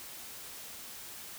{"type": "silence", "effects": ["white hiss -46 dBFS RMS until 1.38 s"]}